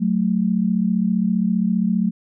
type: tone pair together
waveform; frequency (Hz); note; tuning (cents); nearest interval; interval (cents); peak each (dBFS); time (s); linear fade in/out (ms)
sine; 185.3 / 220.4; F#3 / A3; +3 / +3; minor third; 300; -19; 0-2.11; 20
effects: none